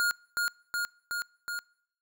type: tone with echo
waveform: square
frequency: 1424 Hz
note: F6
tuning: 33 cents sharp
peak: -25 dBFS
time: 0-0.11 s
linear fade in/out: 0 ms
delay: 370 ms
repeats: 4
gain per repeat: -2 dB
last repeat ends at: 1.59 s
effects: noise-tail reverb RT60 0.7 s tail -26 dB re dry